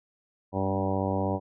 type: harmonic tone with a mistuned harmonic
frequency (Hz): 96.3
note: G2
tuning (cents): -30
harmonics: 1 / 2 / 3 / 4 / 5 / 6 / 7 / 8 / 9 / 10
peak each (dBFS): -31 / -32 / -33 / -36 / -35 / -33 / -39 / -35 / -40 / -37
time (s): 0.52-1.4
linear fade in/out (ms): 50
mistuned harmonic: 2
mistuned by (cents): +18
effects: none